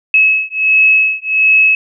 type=beating tone pair; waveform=sine; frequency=2578 / 2579.4 Hz; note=E7 / E7; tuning=-39 / -38 cents; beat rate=1.4 Hz; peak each=-11 dBFS; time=0.14-1.75 s; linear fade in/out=2 ms; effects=none